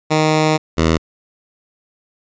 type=tone pair in turn; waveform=10% pulse; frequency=155.56 / 80.99 Hz; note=D#3 / E2; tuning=0 / -30 cents; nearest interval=major seventh; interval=1130 cents; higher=first; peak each=-4 dBFS; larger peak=neither; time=0.1-0.58 / 0.77-0.98 s; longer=first; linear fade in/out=20 ms; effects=resampled to 16000 Hz